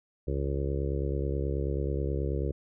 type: harmonic tone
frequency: 69.3 Hz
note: C#2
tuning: in tune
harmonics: 1 / 2 / 3 / 4 / 5 / 6 / 7 / 8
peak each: -30 / -34 / -44 / -41 / -37 / -37 / -39 / -43 dBFS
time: 0.27-2.52 s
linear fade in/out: 10 ms
effects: none